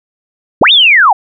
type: linear two-way sweep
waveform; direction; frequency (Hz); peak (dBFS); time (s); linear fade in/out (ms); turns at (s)
sine; up then down; 65.41 to 3729 to 719; -3; 0.61-1.13; 5; 0.72
effects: none